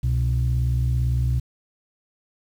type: tone pair together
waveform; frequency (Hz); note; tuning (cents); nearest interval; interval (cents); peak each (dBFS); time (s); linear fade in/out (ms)
sine; 65.7 / 123.49; C2 / B2; +8 / 0; major seventh; 1092; -20; 0.03-1.4; 10
effects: tanh soft clip ceiling -14 dBFS + 8-bit